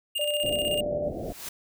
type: tone with tremolo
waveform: square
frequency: 2822 Hz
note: F7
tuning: 17 cents sharp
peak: -26 dBFS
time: 0.15-0.81 s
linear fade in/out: 10 ms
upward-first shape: square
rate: 16 Hz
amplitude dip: 55%
type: tone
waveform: sine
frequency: 591 Hz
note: D5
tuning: 11 cents sharp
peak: -27 dBFS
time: 0.19-1.09 s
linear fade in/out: 5 ms
type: low-pass noise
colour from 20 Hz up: white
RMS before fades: -34 dBFS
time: 0.43-1.33 s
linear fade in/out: 10 ms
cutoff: 710 Hz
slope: 96 dB/octave
type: noise with exponential growth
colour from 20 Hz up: white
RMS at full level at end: -34 dBFS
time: 1.03-1.49 s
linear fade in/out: 5 ms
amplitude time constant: 98 ms
effects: none